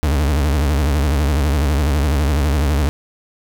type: tone with vibrato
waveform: 40% pulse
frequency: 72.4 Hz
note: D2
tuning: 24 cents flat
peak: -13 dBFS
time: 0.03-2.89 s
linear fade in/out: 0 ms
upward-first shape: sine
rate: 12 Hz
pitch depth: 140 cents each way
effects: none